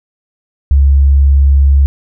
sine tone, 69.3 Hz, C#2, in tune, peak -4 dBFS, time 0.71-1.86 s, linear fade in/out 0 ms, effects none

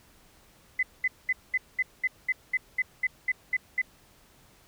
sine tone bursts, 2024 Hz, B6, 42 cents sharp, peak -22 dBFS, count 13, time 0.79-3.817 s, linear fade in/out 5 ms, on 39 ms, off 210 ms, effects pink hiss -59 dBFS RMS until 4.67 s

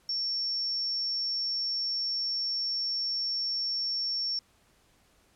sine tone, 5460 Hz, F8, 40 cents flat, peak -28 dBFS, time 0.09-4.39 s, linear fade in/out 2 ms, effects pink hiss -65 dBFS RMS until 5.35 s + low-pass 12000 Hz 12 dB/octave

